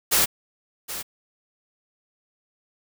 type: noise with echo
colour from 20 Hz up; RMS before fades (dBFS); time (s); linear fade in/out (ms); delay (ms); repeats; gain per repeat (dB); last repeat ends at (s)
white; -19; 0.11-0.26; 20; 770; 1; -13; 1.03
effects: none